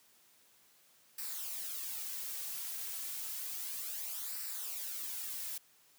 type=noise with flanger; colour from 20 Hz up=blue; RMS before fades=-41 dBFS; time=1.18-5.58 s; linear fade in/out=5 ms; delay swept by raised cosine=0.3 to 3.4 ms; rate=0.31 Hz; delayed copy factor=-0.6; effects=white hiss -66 dBFS RMS until 5.98 s + high-pass 100 Hz 12 dB/octave